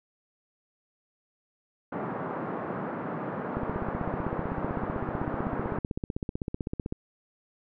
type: band-pass noise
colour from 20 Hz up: pink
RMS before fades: -34 dBFS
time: 1.92-5.79 s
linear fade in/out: 5 ms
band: 150 to 1400 Hz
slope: 24 dB/octave
type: click train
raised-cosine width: 3 ms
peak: -18 dBFS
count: 54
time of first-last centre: 3.57-6.924 s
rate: 15.8 Hz
effects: none